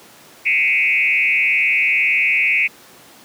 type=tone with frequency modulation; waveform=sine; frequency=2359 Hz; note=D7; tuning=7 cents sharp; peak=-13 dBFS; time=0.45-2.68 s; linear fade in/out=20 ms; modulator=142 Hz; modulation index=1.8; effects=pink hiss -44 dBFS RMS until 3.24 s + high-pass 200 Hz 12 dB/octave